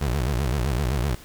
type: tone with vibrato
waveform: 25% pulse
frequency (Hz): 65.8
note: C2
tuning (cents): +10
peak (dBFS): -18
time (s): 0.01-1.15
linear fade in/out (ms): 5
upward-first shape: sine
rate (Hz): 7.8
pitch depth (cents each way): 230
effects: pink hiss -46 dBFS RMS until 1.24 s